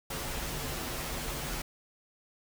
pink noise with comb filter, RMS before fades -36 dBFS, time 0.1-1.62 s, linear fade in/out 5 ms, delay 10 ms, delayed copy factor -0.8, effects none

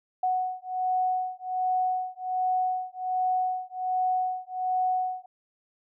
sine beating tone pair, 739 / 740.3 Hz, F#5 / F#5, -2 / +1 cents, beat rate 1.3 Hz, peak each -28 dBFS, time 0.23-5.26 s, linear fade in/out 5 ms, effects none

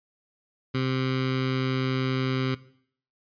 15% pulse tone with notch filter, 130.6 Hz, C3, 3 cents flat, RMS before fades -26 dBFS, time 0.74-2.55 s, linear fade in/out 10 ms, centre 640 Hz, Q 0.83, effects noise-tail reverb RT60 0.6 s tail -18 dB re dry + resampled to 11025 Hz

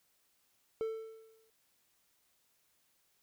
triangle tone with exponential decay, 444.8 Hz, A4, 19 cents sharp, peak -29 dBFS, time 0.81-1.5 s, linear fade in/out 0 ms, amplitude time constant 150 ms, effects white hiss -74 dBFS RMS until 3.22 s

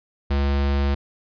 square tone, 70 Hz, C#2, 18 cents sharp, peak -19 dBFS, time 0.3-0.95 s, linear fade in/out 10 ms, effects resampled to 11025 Hz

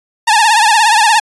sawtooth tone with vibrato, 880 Hz, A5, in tune, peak -3 dBFS, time 0.27-1.2 s, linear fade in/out 10 ms, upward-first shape triangle, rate 17 Hz, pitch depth 130 cents each way, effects resampled to 24000 Hz

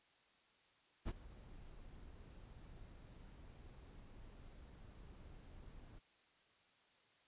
brown noise with ADSR envelope, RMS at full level -38 dBFS, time 1.05-6 s, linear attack 36 ms, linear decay 34 ms, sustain -19 dB, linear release 24 ms, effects white hiss -72 dBFS RMS until 7.27 s + resampled to 8000 Hz

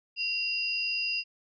sine tone pair together, 2755 / 4909 Hz, F7 / D#8, -24 / -24 cents, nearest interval minor seventh, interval 1000 cents, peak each -30 / -31 dBFS, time 0.16-1.24 s, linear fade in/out 50 ms, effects none

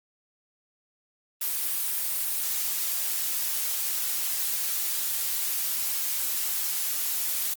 blue noise, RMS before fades -28 dBFS, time 1.41-7.54 s, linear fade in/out 5 ms, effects Opus 32 kbps

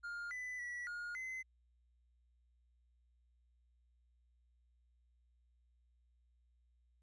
triangle tone with pitch steps, 1410 / 1998 / 1944 / 1430 / 2048 Hz, F6 / B6 / B6 / F6 / C7, +16 / +20 / -28 / +41 / -38 cents, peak -40 dBFS, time 0.03-1.43 s, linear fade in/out 20 ms, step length 280 ms, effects added 60 Hz sine -70 dBFS peak until 7.02 s + resampled to 22050 Hz

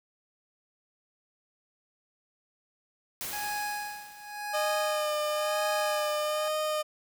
white noise with exponential decay, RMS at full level -35 dBFS, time 3.21-5.15 s, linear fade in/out 0 ms, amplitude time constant 420 ms
25% pulse tone with tremolo, 830.6 Hz, G#5, in tune, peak -27 dBFS, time 3.33-6.48 s, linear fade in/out 0 ms, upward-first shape sine, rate 0.93 Hz, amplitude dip 85%
30% pulse tone with vibrato, 609 Hz, D#5, 37 cents flat, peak -25 dBFS, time 4.53-6.83 s, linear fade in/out 20 ms, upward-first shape sine, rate 1.1 Hz, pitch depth 20 cents each way
effects none

